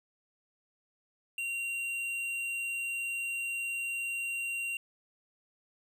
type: tone with tanh clipping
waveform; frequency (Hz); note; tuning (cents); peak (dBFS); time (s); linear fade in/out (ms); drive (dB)
sine; 2759; F7; -22; -34; 1.38-4.77; 2; 11
effects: none